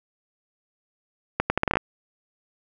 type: accelerating click train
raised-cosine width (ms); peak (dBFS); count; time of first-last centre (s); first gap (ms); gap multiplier
0.5; -5; 9; 1.4-1.77; 100; 0.76
effects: none